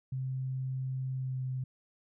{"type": "tone with pitch glide", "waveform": "sine", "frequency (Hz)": [130.9, 129.47], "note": ["C3", "C3"], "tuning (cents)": [1, -18], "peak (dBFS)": -32, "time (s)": [0.12, 1.64], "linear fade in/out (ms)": 5, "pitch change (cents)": -19, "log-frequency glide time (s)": [1.15, 1.41], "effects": []}